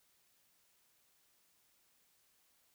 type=silence; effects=white hiss -73 dBFS RMS until 2.74 s